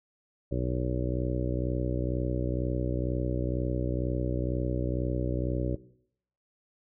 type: harmonic tone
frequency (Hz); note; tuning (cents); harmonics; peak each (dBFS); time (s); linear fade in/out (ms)
62.1; B1; +10; 1 / 2 / 3 / 4 / 5 / 6 / 7 / 8 / 9; -32 / -32 / -38 / -39 / -36 / -37 / -41 / -42 / -38; 0.51-5.76; 10
effects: noise-tail reverb RT60 0.7 s tail -19 dB re dry